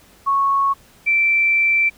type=tone pair in turn; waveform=sine; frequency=1104 / 2339 Hz; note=C#6 / D7; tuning=-7 / -8 cents; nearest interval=octave + minor second; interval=1299 cents; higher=second; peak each=-14 / -13 dBFS; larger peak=second; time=0.26-0.74 / 1.06-1.9 s; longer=second; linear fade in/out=20 ms; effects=pink hiss -50 dBFS RMS until 1.97 s